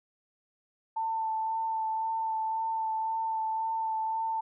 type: tone with vibrato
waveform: sine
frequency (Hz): 889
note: A5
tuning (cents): +18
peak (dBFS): -28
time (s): 0.96-4.41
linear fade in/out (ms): 10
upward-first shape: sine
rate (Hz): 1.9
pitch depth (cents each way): 15
effects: none